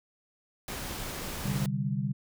pink noise, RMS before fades -37 dBFS, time 0.68-1.66 s, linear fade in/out 2 ms
sine chord, C suspended second, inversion none, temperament just, 130.81 / 147.16 / 196.22 Hz, C3 / D3 / G3, 0 / +4 / +2 cents, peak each -32 dBFS, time 1.44-2.13 s, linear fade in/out 20 ms
effects none

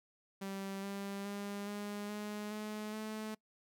sawtooth tone with pitch steps, 195.1 / 198.51 / 202 / 205.5 / 209.1 / 212.8 / 216.5 Hz, G3 / G3 / G#3 / G#3 / G#3 / G#3 / A3, -8 / +22 / -48 / -18 / +12 / +42 / -28 cents, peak -36 dBFS, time 0.41-3.35 s, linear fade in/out 10 ms, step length 420 ms, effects noise-tail reverb RT60 0.1 s tail -23 dB re dry

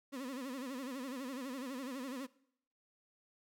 35% pulse tone with vibrato, 261.6 Hz, C4, in tune, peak -39 dBFS, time 0.12-2.27 s, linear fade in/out 20 ms, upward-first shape sine, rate 12 Hz, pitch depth 130 cents each way, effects noise-tail reverb RT60 0.7 s tail -21 dB re dry

